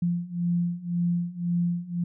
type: beating tone pair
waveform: sine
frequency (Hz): 172.5 / 174.4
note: F3 / F3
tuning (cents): -21 / -2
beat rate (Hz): 1.9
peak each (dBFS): -28 / -26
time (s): 0.02-2.04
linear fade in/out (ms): 5
effects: none